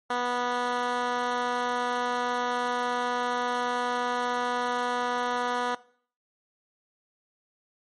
10% pulse tone with band-pass filter, 245.2 Hz, B3, 12 cents flat, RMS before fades -28 dBFS, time 0.1-5.75 s, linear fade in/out 5 ms, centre 1100 Hz, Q 0.55, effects noise-tail reverb RT60 0.5 s tail -19 dB re dry + MP3 48 kbps

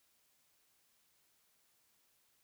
silence, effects white hiss -74 dBFS RMS until 2.43 s

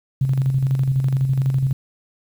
sine tone with tremolo, 133.4 Hz, C3, 34 cents sharp, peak -14 dBFS, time 0.21-1.73 s, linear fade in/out 5 ms, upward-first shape square, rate 12 Hz, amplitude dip 45%, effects 8-bit

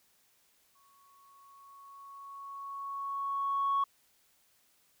sine tone with exponential growth, 1108.7 Hz, C#6, in tune, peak -24 dBFS, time 0.75-3.84 s, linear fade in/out 5 ms, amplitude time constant 670 ms, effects tanh soft clip ceiling -23 dBFS + white hiss -69 dBFS RMS until 5 s

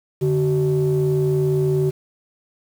triangle ring-modulated tone, 116.7 Hz, A#2, 2 cents sharp, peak -10 dBFS, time 0.21-1.91 s, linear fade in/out 20 ms, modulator 262 Hz, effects tanh soft clip ceiling -9 dBFS + 7-bit

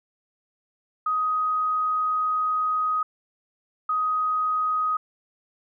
sine tone bursts at uneven times, 1254 Hz, D#6, 13 cents sharp, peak -21 dBFS, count 2, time 1.06-3.03 / 3.89-4.97 s, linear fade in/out 5 ms, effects none

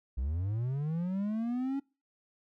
triangle linear sweep, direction up, 58.27 to 280 Hz, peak -28 dBFS, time 0.17-1.8 s, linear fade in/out 10 ms, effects noise-tail reverb RT60 0.3 s tail -24 dB re dry

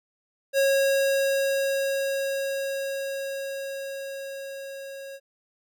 square tone with level ramp, 547 Hz, C#5, 23 cents flat, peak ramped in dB -19 to -38 dBFS, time 0.53-5.2 s, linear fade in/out 50 ms, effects none

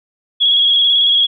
sine tone with vibrato, 3322 Hz, G#7, in tune, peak -9 dBFS, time 0.4-1.27 s, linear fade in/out 20 ms, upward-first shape square, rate 18 Hz, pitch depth 27 cents each way, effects none

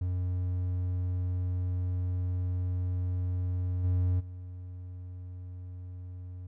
triangle tone with level steps, 90.4 Hz, F#2, 40 cents flat, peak -26 / -22 / -37 dBFS, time 0.01-6.47 s, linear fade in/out 5 ms, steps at 3.83 / 4.19 s, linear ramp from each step 20 ms, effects none

